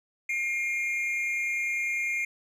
triangle tone pair together, 2130 / 2400 Hz, C7 / D7, +30 / +37 cents, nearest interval major second, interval 207 cents, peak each -27 / -29 dBFS, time 0.29-2.25 s, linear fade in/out 5 ms, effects none

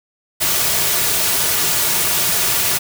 white noise with comb filter, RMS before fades -17 dBFS, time 0.4-2.79 s, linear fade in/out 20 ms, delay 3.8 ms, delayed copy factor -0.5, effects none

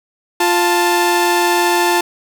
sawtooth tone pair together, 350 / 881.9 Hz, F4 / A5, +4 / +4 cents, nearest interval octave + major third, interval 1600 cents, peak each -11 dBFS, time 0.4-2.01 s, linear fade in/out 5 ms, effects 7-bit

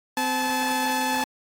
sawtooth tone pair together, 257.5 / 866 Hz, C4 / A5, -28 / -28 cents, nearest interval octave + major sixth, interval 2100 cents, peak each -24 / -20 dBFS, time 0.17-1.24 s, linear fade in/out 2 ms, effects AAC 48 kbps

